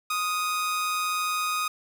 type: tone with amplitude modulation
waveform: sawtooth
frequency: 1244.5 Hz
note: D#6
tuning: in tune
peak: -20 dBFS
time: 0.1-1.68 s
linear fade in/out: 5 ms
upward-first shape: sine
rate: 179 Hz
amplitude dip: 35%
effects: none